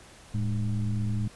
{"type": "tone with frequency modulation", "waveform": "sine", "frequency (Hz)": 110, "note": "A2", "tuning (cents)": 0, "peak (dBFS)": -25, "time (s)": [0.34, 1.28], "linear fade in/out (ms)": 5, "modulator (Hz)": 95.4, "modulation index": 0.92, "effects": ["pink hiss -51 dBFS RMS until 1.35 s", "resampled to 24000 Hz"]}